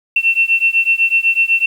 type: beating tone pair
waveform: sine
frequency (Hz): 2696 / 2704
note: E7 / E7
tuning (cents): +38 / +43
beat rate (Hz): 8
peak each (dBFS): -14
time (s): 0.16-1.66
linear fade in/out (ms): 5
effects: 7-bit